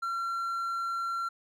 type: tone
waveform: triangle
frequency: 1365 Hz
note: F6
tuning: 40 cents flat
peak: -28 dBFS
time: 0.02-1.29 s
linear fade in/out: 10 ms
effects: none